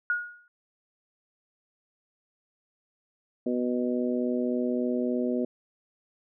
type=tone with exponential decay; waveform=sine; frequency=1442 Hz; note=F#6; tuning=45 cents flat; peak=-21 dBFS; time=0.1-0.48 s; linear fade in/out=1 ms; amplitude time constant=81 ms
type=harmonic tone; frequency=123.47 Hz; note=B2; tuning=in tune; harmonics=2 / 3 / 4 / 5; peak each=-27 / -31 / -33 / -35 dBFS; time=3.46-5.45 s; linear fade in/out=5 ms
effects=none